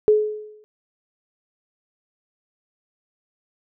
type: tone with exponential decay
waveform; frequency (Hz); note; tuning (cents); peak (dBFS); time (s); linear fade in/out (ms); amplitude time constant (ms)
sine; 425.5; G#4; +42; -9; 0.08-0.64; 0; 120
effects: none